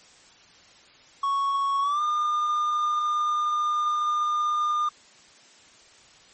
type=tone with pitch glide; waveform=triangle; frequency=1108.7 to 1209 Hz; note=C#6 to D6; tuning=0 to +50 cents; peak=-20 dBFS; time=1.23-4.89 s; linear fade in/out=5 ms; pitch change=+150 cents; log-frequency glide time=1.81-2.02 s; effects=white hiss -53 dBFS RMS until 6.33 s + MP3 32 kbps